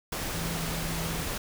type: tone in noise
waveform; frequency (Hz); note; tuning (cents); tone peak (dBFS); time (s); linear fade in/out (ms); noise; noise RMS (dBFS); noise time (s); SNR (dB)
sine; 164.81; E3; 0; -34; 0.34-1.23; 5; pink; -33; 0.12-1.38; -4
effects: none